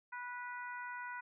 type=harmonic tone; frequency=490.6 Hz; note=B4; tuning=12 cents flat; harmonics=2 / 3 / 4 / 5; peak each=-45 / -45 / -50 / -57 dBFS; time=0.12-1.21 s; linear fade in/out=10 ms; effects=none